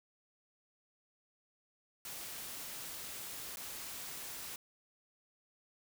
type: noise with dropouts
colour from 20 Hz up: white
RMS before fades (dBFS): -45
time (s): 2.05-4.56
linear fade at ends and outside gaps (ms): 2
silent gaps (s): 3.559-3.57
effects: none